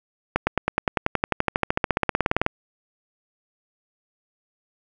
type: accelerating click train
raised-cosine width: 0.5 ms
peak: -4 dBFS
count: 29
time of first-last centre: 0.36-2.464 s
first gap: 110 ms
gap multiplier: 0.97
effects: none